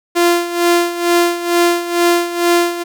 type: tone with tremolo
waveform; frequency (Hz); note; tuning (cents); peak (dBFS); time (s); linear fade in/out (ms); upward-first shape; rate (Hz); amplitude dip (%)
sawtooth; 345.9; F4; -17; -5; 0.15-2.84; 20; sine; 2.2; 75
effects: none